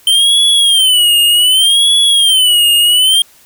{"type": "tone with vibrato", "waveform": "square", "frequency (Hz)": 3100, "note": "G7", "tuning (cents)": -20, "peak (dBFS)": -7, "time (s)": [0.07, 3.22], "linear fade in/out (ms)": 2, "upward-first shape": "sine", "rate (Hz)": 0.66, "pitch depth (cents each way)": 150, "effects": ["white hiss -45 dBFS RMS until 3.45 s"]}